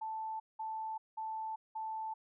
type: tone bursts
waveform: sine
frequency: 880 Hz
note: A5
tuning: in tune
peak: -37 dBFS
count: 4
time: 0.01-2.14 s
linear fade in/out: 10 ms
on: 390 ms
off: 190 ms
effects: none